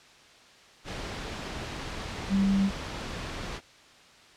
sine tone in noise, 195.8 Hz, G3, 2 cents flat, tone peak -21 dBFS, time 2.29-2.71 s, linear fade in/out 50 ms, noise pink, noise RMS -36 dBFS, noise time 0.84-3.61 s, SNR +12 dB, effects white hiss -54 dBFS RMS until 4.36 s + low-pass 5000 Hz 12 dB/octave

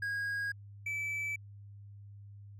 triangle tone pair in turn, 1639 / 2310 Hz, G#6 / D7, -23 / -29 cents, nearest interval tritone, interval 594 cents, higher second, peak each -31 / -32 dBFS, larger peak first, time 0.02-0.52 / 0.86-1.36 s, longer neither, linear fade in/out 5 ms, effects added 101 Hz sine -48 dBFS peak until 2.59 s

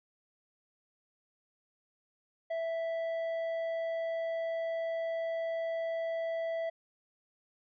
sine tone with tanh clipping, 659.3 Hz, E5, in tune, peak -33 dBFS, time 2.5-6.7 s, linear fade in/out 10 ms, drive 7 dB, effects none

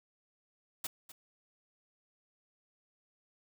white noise with echo, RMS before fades -37 dBFS, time 0.84-0.87 s, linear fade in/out 5 ms, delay 250 ms, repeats 1, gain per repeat -14 dB, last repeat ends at 1.12 s, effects none

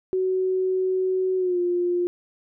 sine tone with pitch glide, 373.7 to 352.9 Hz, F#4 to F4, +17 to +18 cents, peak -20 dBFS, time 0.13-2.07 s, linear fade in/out 0 ms, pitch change -99 cents, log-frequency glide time 1.37-1.59 s, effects none

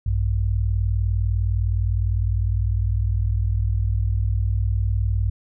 sine tone pair together, 58.21 / 98 Hz, A#1 / G2, -2 / 0 cents, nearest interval major sixth, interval 902 cents, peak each -21 dBFS, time 0.06-5.3 s, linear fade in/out 5 ms, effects none

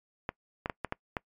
clicks, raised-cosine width 0.5 ms, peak -16 dBFS, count 6, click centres 0.291 / 0.659 / 0.698 / 0.847 / 0.924 / 1.168 s, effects noise-tail reverb RT60 0.1 s tail -24 dB re dry + MP3 96 kbps

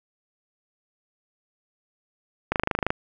click train, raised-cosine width 0.5 ms, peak -7 dBFS, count 11, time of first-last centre 2.52-2.905 s, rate 26 Hz, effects none

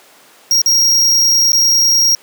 square tone with dropouts, 5610 Hz, F8, 7 cents sharp, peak -9 dBFS, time 0.51-2.15 s, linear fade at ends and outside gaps 1 ms, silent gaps 0.617-0.66 / 1.52-1.531 s, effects pink hiss -44 dBFS RMS until 2.22 s + high-pass 400 Hz 12 dB/octave

